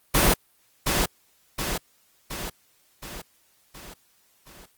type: noise with echo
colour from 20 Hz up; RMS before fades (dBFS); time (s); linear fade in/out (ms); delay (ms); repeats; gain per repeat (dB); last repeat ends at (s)
pink; -18; 0.14-0.34; 10; 720; 6; -5; 4.66
effects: white hiss -63 dBFS RMS until 4.77 s + Opus 32 kbps